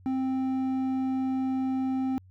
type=tone with hard clipping; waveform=sine; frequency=262.3 Hz; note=C4; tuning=4 cents sharp; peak=-27 dBFS; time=0.06-2.18 s; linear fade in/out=0 ms; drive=6 dB; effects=added 93 Hz sine -51 dBFS peak until 2.3 s